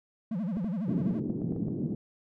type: tone with vibrato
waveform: triangle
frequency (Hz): 196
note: G3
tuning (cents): 0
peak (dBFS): -27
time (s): 0.31-1.2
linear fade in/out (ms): 5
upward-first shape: sine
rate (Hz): 12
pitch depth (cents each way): 280
type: clicks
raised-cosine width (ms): 2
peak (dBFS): -26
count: 8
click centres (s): 0.57 / 0.645 / 1.109 / 1.299 / 1.418 / 1.523 / 1.563 / 1.683
type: band-pass noise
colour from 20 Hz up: pink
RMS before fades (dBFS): -32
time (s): 0.88-1.95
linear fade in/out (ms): 2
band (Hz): 140 to 320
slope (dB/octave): 24
effects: none